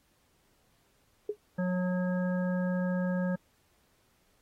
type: tone with exponential decay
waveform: sine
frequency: 417.7 Hz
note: G#4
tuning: 10 cents sharp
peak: -25 dBFS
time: 1.29-1.37 s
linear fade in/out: 5 ms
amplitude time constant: 16 ms
type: harmonic tone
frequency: 181.6 Hz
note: F#3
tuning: 32 cents flat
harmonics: 1 / 3 / 5 / 7 / 9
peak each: -28 / -35 / -45 / -48 / -42 dBFS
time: 1.58-3.36 s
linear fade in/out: 10 ms
effects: pink hiss -70 dBFS RMS until 4.41 s + AAC 48 kbps